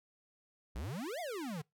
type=exponential two-way sweep; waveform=square; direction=up then down; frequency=51.1 to 740 to 140.7 Hz; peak=-39 dBFS; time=0.75-1.62 s; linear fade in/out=10 ms; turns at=1.2 s; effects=noise-tail reverb RT60 0.2 s tail -25 dB re dry